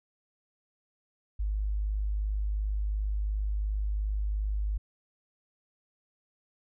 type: tone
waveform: sine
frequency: 51.4 Hz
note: G#1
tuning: 17 cents flat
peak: -27 dBFS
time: 1.39-4.78 s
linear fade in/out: 10 ms
effects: none